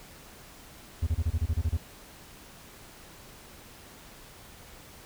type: tone bursts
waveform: triangle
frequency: 80.5 Hz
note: E2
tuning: 41 cents flat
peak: -21 dBFS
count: 10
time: 1.02-1.772 s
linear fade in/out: 10 ms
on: 50 ms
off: 28 ms
effects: pink hiss -50 dBFS RMS until 5.05 s